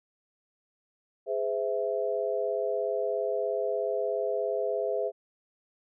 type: chord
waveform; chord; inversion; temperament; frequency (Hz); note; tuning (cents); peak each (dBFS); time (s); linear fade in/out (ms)
sine; Ab augmented; none; equal with one note detuned; 415.3 / 512.2 / 659.3; Ab4 / C5 / E5; 0 / -37 / 0; -31; 1.26-5.12; 50
effects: none